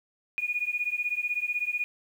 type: beating tone pair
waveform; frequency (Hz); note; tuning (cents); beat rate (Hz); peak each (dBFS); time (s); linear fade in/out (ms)
sine; 2444 / 2460; D#7 / D#7; -32 / -20; 16; -30; 0.38-1.84; 0
effects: 9-bit